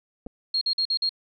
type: clicks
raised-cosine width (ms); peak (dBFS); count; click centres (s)
2; -24; 2; 0.264 / 0.268
type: tone bursts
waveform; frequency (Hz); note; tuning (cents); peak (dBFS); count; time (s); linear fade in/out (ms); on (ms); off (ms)
sine; 4255; C8; +28; -21; 5; 0.54-1.093; 5; 73; 47
effects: none